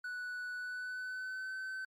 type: tone with pitch glide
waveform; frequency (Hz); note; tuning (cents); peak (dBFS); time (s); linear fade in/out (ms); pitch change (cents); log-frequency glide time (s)
triangle; 1480 to 1530.4; F#6 to G6; 0 to -42; -37; 0.04-1.85; 5; +58; 0.56-1.55
effects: Opus 48 kbps